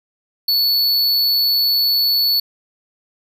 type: tone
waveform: square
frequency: 4435 Hz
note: C#8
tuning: in tune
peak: -14 dBFS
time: 0.48-2.4 s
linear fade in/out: 5 ms
effects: none